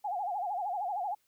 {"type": "tone with vibrato", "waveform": "sine", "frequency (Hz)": 769, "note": "G5", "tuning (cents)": -33, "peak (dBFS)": -31, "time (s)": [0.04, 1.15], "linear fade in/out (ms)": 10, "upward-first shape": "sine", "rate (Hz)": 13, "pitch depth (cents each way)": 170, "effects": ["white hiss -73 dBFS RMS until 1.27 s"]}